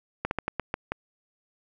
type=slowing click train; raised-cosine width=0.5 ms; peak=-12 dBFS; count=7; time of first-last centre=0.25-0.92 s; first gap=61 ms; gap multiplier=1.24; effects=none